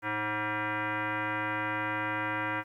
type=tone with frequency modulation; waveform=sine; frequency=313.2 Hz; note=D#4; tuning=11 cents sharp; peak=-29 dBFS; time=0.02-2.64 s; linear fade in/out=50 ms; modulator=424 Hz; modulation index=4.4; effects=11-bit